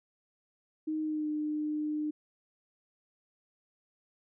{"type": "tone with pitch glide", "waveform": "sine", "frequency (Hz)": [311.1, 302.6], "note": ["D#4", "D#4"], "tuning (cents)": [0, -48], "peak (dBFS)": -30, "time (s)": [0.87, 2.11], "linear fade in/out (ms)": 10, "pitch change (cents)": -48, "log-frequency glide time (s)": [1.01, 1.29], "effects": []}